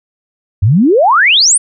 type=exponential sweep; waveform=sine; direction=up; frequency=88.3 to 9956 Hz; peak=-5 dBFS; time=0.62-1.58 s; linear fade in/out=10 ms; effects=none